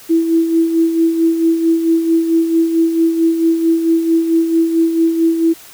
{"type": "tone with tremolo", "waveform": "sine", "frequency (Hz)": 329.4, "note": "E4", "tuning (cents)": -1, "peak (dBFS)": -8, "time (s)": [0.09, 5.54], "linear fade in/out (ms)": 20, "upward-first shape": "sine", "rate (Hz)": 4.5, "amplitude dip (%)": 55, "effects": ["white hiss -39 dBFS RMS until 5.73 s"]}